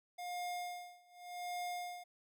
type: tone with tremolo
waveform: square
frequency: 711 Hz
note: F5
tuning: 31 cents sharp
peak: -39 dBFS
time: 0.18-2.04 s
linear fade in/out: 10 ms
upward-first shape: sine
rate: 0.86 Hz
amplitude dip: 95%
effects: none